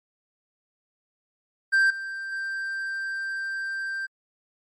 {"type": "tone with level steps", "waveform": "triangle", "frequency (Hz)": 1574, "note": "G6", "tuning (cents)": 7, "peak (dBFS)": [-15, -29, -26], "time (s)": [1.72, 4.07], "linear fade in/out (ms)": 20, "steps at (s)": [1.9, 2.32], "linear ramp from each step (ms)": 5, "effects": ["MP3 48 kbps"]}